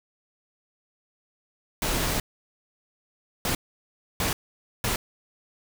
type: noise bursts at uneven times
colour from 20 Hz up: pink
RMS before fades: -26 dBFS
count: 4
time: 1.82-2.2 / 3.45-3.55 / 4.2-4.33 / 4.84-4.96 s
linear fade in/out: 2 ms
effects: none